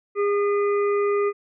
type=harmonic tone with a mistuned harmonic; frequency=407.3 Hz; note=G#4; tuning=34 cents flat; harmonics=1 / 3 / 5 / 6; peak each=-19 / -28 / -36 / -40 dBFS; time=0.15-1.33 s; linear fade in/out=50 ms; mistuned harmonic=5; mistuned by=-17 cents; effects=none